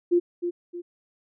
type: tone with echo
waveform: sine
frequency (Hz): 349.2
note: F4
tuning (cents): 0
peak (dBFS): -16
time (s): 0.11-0.2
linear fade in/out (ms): 20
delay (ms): 310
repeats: 2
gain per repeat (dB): -8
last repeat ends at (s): 0.82
effects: none